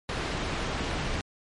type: low-pass noise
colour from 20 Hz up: pink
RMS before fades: -31 dBFS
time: 0.09-1.21 s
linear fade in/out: 0 ms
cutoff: 4000 Hz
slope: 12 dB/octave
effects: MP3 48 kbps

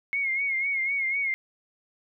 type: tone with vibrato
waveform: sine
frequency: 2174 Hz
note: C#7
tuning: 34 cents flat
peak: -24 dBFS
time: 0.13-1.34 s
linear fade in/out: 0 ms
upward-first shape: sine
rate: 4 Hz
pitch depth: 62 cents each way
effects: none

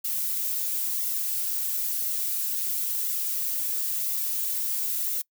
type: noise with flanger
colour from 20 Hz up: violet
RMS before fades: -28 dBFS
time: 0.04-5.22 s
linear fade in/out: 10 ms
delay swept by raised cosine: 1.4 to 5.4 ms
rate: 0.98 Hz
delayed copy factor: +0.5
effects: noise-tail reverb RT60 0.1 s tail -24 dB re dry

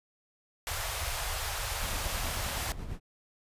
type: band-stop noise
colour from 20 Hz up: pink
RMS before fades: -34 dBFS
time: 0.67-2.72 s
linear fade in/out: 0 ms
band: 100 to 570 Hz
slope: 24 dB/octave
type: noise with tremolo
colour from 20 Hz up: brown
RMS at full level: -37 dBFS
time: 1.8-3 s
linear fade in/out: 50 ms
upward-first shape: sine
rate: 9.1 Hz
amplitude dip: 45%
effects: resampled to 32000 Hz

